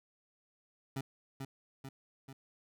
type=tone with echo; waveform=25% pulse; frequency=134.9 Hz; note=C#3; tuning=47 cents flat; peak=-32 dBFS; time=0.96-1.01 s; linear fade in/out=5 ms; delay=440 ms; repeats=3; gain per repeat=-4 dB; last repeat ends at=2.33 s; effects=none